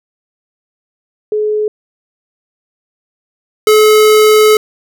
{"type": "tone pair in turn", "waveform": ["sine", "square"], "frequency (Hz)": [424.9, 429.1], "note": ["G#4", "A4"], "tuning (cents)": [40, -43], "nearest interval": "unison", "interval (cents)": 17, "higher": "second", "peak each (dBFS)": [-11, -5], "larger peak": "second", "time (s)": [[1.32, 1.68], [3.67, 4.57]], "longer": "second", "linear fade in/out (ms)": 2, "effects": []}